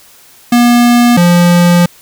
square tone pair in turn, 240.2 / 174.61 Hz, B3 / F3, -48 / 0 cents, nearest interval tritone, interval 552 cents, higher first, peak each -5 dBFS, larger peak neither, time 0.52-1.17 / 1.17-1.86 s, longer second, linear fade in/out 5 ms, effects white hiss -41 dBFS RMS until 2.01 s

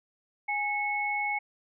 sine tone pair together, 828.1 / 2196 Hz, G#5 / C#7, -5 / -17 cents, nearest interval octave + perfect fourth, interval 1688 cents, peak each -31 / -29 dBFS, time 0.48-1.39 s, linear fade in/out 10 ms, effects none

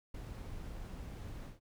brown noise with ADSR envelope, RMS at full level -41 dBFS, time 0.14-1.6 s, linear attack 9 ms, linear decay 4 ms, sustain -4 dB, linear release 150 ms, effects none

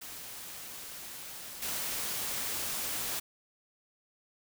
white noise with level steps, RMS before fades -44 / -35 dBFS, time 0.01-3.2 s, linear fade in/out 10 ms, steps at 1.62 s, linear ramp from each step 5 ms, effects none

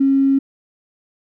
triangle tone with tanh clipping, 272.3 Hz, C#4, 31 cents flat, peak -11 dBFS, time 0-0.39 s, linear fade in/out 10 ms, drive 3 dB, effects none

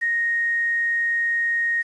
sine tone with quantisation, 1864.7 Hz, A#6, in tune, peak -19 dBFS, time 0.01-1.83 s, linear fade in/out 20 ms, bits 8, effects resampled to 22050 Hz

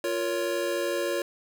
square chord, Bb minor, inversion second, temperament just, 349.6 / 466.2 / 559.4 Hz, F4 / Bb4 / Db5, +2 / 0 / +16 cents, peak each -31 / -34 / -30 dBFS, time 0.04-1.22 s, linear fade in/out 2 ms, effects none

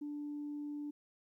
sine tone, 293.3 Hz, D4, 2 cents flat, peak -38 dBFS, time 0.01-0.91 s, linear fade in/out 10 ms, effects tanh soft clip ceiling -35 dBFS + 13-bit

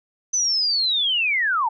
sine linear sweep, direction down, 6130 to 830.6 Hz, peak -18 dBFS, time 0.33-1.69 s, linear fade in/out 10 ms, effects none

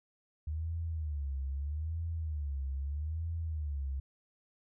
sine tone with vibrato, 74.9 Hz, D2, 35 cents sharp, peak -33 dBFS, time 0.47-4 s, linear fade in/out 5 ms, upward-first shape sine, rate 0.79 Hz, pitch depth 180 cents each way, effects none

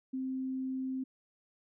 sine tone, 261.6 Hz, C4, in tune, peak -33 dBFS, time 0.13-1.04 s, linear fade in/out 10 ms, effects none

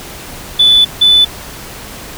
sine tone pair in turn, 3481 / 3495 Hz, A7 / A7, -19 / -12 cents, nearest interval unison, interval 7 cents, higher second, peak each -3 dBFS, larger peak neither, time 0.59-0.85 / 1.01-1.25 s, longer first, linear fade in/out 10 ms, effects tanh soft clip ceiling 0 dBFS + pink hiss -29 dBFS RMS until 2.17 s

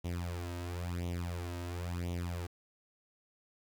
sawtooth tone with flanger, 87.31 Hz, F2, in tune, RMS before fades -38 dBFS, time 0.04-2.47 s, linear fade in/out 10 ms, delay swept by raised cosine 0.31 to 3.21 ms, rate 0.97 Hz, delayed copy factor +0.8, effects 10-bit

